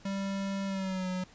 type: tone with pitch glide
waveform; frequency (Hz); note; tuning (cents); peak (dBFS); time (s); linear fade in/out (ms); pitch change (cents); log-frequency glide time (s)
square; 196 to 183.93; G3 to F#3; 0 to -10; -32; 0.05-1.24; 5; -110; 0.66-1.08
effects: pink hiss -57 dBFS RMS until 1.34 s + resampled to 16000 Hz